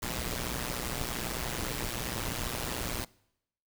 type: noise with amplitude modulation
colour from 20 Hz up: pink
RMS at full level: -31 dBFS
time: 0.02-3.05 s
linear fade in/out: 10 ms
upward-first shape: sine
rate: 121 Hz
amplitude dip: 85%
effects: noise-tail reverb RT60 0.8 s tail -24 dB re dry

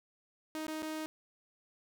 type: tone with dropouts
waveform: sawtooth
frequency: 312.5 Hz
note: D#4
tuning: 8 cents sharp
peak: -33 dBFS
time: 0.55-1.06 s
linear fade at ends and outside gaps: 0 ms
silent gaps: 0.667-0.681 / 0.822-0.828 s
effects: none

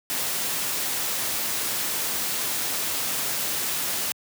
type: noise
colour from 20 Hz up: white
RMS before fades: -27 dBFS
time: 0.1-4.12 s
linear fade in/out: 0 ms
effects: high-pass 100 Hz 12 dB/octave

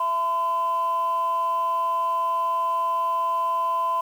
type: tone pair together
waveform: sine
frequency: 666.1 / 1018 Hz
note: E5 / C6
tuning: +18 / -48 cents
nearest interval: perfect fifth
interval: 734 cents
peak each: -30 / -20 dBFS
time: 0-4.01 s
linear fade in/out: 5 ms
effects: tanh soft clip ceiling -17 dBFS + 8-bit

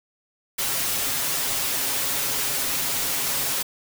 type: noise with comb filter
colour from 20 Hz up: white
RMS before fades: -25 dBFS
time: 0.58-3.63 s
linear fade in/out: 10 ms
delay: 7.3 ms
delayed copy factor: +0.7
effects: none

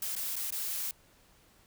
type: noise with dropouts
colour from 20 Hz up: blue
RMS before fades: -35 dBFS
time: 0.02-0.91 s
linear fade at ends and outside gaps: 2 ms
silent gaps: 0.153-0.163 / 0.357-0.364 / 0.506-0.523 s
effects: pink hiss -63 dBFS RMS until 1.66 s

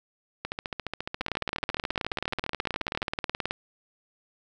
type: two click trains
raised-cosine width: 0.3 ms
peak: -12 / -15 dBFS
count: 44 / 38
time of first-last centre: 1.21-3.509 / 0.45-3.019 s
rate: 18.7 / 14.4 Hz
effects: none

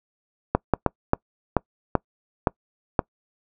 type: clicks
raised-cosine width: 1 ms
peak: -3 dBFS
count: 8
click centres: 0.55 / 0.737 / 0.863 / 1.134 / 1.567 / 1.953 / 2.472 / 2.992 s
effects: noise-tail reverb RT60 0.1 s tail -26 dB re dry

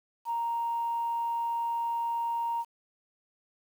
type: tone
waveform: sine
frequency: 932.3 Hz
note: A#5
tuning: in tune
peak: -27 dBFS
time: 0.25-2.65 s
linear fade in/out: 50 ms
effects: tanh soft clip ceiling -23 dBFS + 9-bit

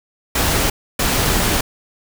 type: noise bursts at uneven times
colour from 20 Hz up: pink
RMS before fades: -17 dBFS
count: 2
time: 0.35-0.7 / 0.99-1.61 s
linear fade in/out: 5 ms
effects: none

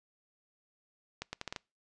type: accelerating click train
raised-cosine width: 0.2 ms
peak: -20 dBFS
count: 6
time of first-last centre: 1.22-1.562 s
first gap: 110 ms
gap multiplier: 0.76
effects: noise-tail reverb RT60 0.3 s tail -26 dB re dry + resampled to 22050 Hz

